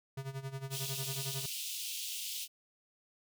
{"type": "tone with tremolo", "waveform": "square", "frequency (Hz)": 135.1, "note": "C#3", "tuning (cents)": -44, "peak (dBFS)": -37, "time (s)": [0.17, 1.46], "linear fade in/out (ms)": 5, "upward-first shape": "sine", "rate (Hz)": 11, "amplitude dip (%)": 80}
{"type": "high-pass noise", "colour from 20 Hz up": "pink", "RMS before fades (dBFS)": -40, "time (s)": [0.7, 2.48], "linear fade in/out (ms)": 50, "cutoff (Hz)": 2700, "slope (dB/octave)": 48}
{"effects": []}